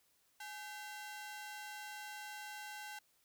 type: ring-modulated tone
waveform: sawtooth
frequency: 1192 Hz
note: D6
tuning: 25 cents sharp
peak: -39 dBFS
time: 0.4-2.99 s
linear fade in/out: 5 ms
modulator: 352 Hz
effects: white hiss -74 dBFS RMS until 3.24 s